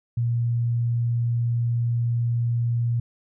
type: tone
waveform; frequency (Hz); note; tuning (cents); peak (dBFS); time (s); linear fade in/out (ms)
sine; 118.3; A#2; +26; -20; 0.17-3; 5
effects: none